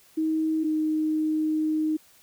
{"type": "tone pair in turn", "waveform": "sine", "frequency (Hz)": [316.2, 310.9], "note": ["D#4", "D#4"], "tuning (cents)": [28, -1], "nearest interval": "unison", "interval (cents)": 29, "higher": "first", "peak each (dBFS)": -22, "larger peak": "neither", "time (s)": [[0.17, 0.64], [0.64, 1.97]], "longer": "second", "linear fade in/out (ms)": 10, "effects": ["white hiss -57 dBFS RMS until 2.22 s"]}